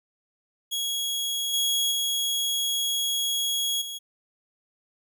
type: tone with level steps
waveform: sawtooth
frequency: 3322 Hz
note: G#7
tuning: in tune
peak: -23 / -19 / -21 / -30 dBFS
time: 0.71-3.99 s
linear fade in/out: 20 ms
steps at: 1.53 / 1.91 / 3.81 s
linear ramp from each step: 10 ms
effects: none